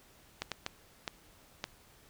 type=clicks; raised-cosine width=0.2 ms; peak=-17 dBFS; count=5; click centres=0.42 / 0.517 / 0.664 / 1.078 / 1.641 s; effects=pink hiss -61 dBFS RMS until 2.09 s